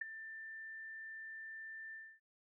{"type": "tone with ADSR envelope", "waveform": "sine", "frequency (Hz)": 1781, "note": "A6", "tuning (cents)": 21, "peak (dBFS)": -33, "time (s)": [0.01, 2.2], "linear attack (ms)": 7, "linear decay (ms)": 10, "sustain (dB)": -13, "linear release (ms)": 270, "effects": []}